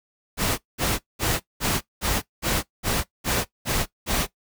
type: noise bursts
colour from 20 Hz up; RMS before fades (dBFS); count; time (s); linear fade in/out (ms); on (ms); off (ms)
pink; -23; 10; 0.37-4.27; 50; 210; 200
effects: noise-tail reverb RT60 0.1 s tail -17 dB re dry